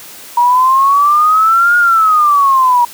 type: exponential two-way sweep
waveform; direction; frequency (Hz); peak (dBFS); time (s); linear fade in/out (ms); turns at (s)
sine; up then down; 951 to 1437 to 951; -6; 0.37-2.85; 5; 1.77
effects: white hiss -33 dBFS RMS until 2.93 s + high-pass 100 Hz 12 dB/octave